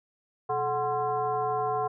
sine tone with frequency modulation, 740 Hz, F#5, in tune, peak -25 dBFS, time 0.49-1.88 s, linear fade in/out 10 ms, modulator 308 Hz, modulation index 1.2, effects none

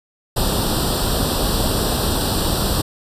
pink noise with comb filter, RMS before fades -19 dBFS, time 0.36-2.82 s, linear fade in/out 10 ms, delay 0.23 ms, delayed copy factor +0.9, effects resampled to 32000 Hz

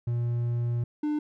triangle tone pair in turn, 119.2 / 299.5 Hz, A#2 / D4, +39 / +34 cents, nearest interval octave + major third, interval 1595 cents, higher second, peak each -23 dBFS, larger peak neither, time 0.07-0.84 / 1.03-1.19 s, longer first, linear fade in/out 5 ms, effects none

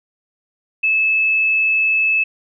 sine tone, 2608 Hz, E7, 19 cents flat, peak -13 dBFS, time 0.83-2.24 s, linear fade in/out 10 ms, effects none

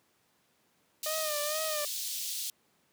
pink high-pass noise, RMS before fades -36 dBFS, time 1.03-2.5 s, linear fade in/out 2 ms, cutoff 3600 Hz, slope 24 dB/octave
sawtooth tone with vibrato, 610 Hz, D#5, 34 cents flat, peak -29 dBFS, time 1.06-1.85 s, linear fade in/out 2 ms, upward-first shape sine, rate 2.2 Hz, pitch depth 65 cents each way
effects pink hiss -70 dBFS RMS until 2.92 s + high-pass 150 Hz 12 dB/octave

